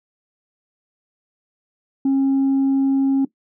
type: tone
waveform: sine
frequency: 271.2 Hz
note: C#4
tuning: 38 cents flat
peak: -12 dBFS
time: 2.05-3.25 s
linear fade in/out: 5 ms
effects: noise-tail reverb RT60 0.1 s tail -17 dB re dry + tanh soft clip ceiling -13 dBFS